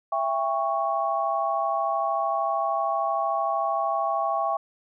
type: chord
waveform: sine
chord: C# diminished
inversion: first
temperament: just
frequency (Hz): 665.2 / 798.3 / 1108.7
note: E5 / G5 / C#6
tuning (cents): +16 / +31 / 0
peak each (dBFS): -27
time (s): 0.12-4.57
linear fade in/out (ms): 5
effects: none